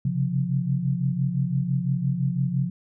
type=tone cluster; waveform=sine; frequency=131.8 / 137.7 / 176.2 Hz; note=C3 / C#3 / F3; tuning=+13 / -11 / +16 cents; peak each=-26 dBFS; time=0.05-2.7 s; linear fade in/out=5 ms; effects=none